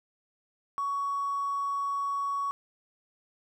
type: tone with hard clipping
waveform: triangle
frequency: 1120 Hz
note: C#6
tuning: 18 cents sharp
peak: -28 dBFS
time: 0.78-2.51 s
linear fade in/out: 0 ms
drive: 3 dB
effects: none